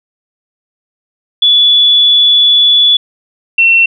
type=tone pair in turn; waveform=sine; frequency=3433 / 2710 Hz; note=A7 / E7; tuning=-43 / +47 cents; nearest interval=major third; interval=410 cents; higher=first; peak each=-4 dBFS; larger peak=neither; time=1.42-2.97 / 3.58-3.86 s; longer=first; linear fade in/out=5 ms; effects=none